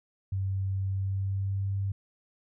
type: tone with pitch glide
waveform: sine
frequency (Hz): 96.4 to 98.26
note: G2 to G2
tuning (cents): -28 to +5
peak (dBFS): -27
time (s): 0.32-1.92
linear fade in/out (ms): 5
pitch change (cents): +33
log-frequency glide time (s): 0.87-1.75
effects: none